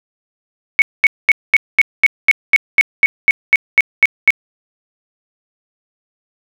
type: tone bursts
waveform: sine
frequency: 2217 Hz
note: C#7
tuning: in tune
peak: -4 dBFS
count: 15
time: 0.79-4.305 s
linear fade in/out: 0 ms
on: 29 ms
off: 220 ms
effects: none